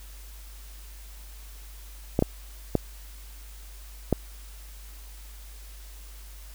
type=clicks; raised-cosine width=2 ms; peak=-7 dBFS; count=4; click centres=2.191 / 2.224 / 2.753 / 4.127 s; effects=added 50 Hz sine -42 dBFS peak until 6.54 s + white hiss -51 dBFS RMS until 6.54 s